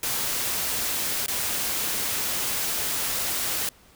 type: noise with dropouts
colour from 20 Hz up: white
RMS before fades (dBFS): -27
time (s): 0.03-3.69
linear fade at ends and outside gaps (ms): 2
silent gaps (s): 1.262-1.281
effects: pink hiss -55 dBFS RMS until 3.95 s